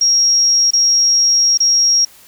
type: tone with dropouts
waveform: sine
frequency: 5600 Hz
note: F8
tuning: 4 cents sharp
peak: -9 dBFS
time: 0.01-2.05 s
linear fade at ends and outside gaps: 5 ms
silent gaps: 0.707-0.733 / 1.575-1.602 s
effects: white hiss -44 dBFS RMS until 2.27 s